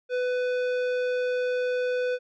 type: tone with tanh clipping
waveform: sine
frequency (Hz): 498.8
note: B4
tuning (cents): +17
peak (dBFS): -26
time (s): 0.09-2.19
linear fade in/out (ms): 50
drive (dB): 14
effects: none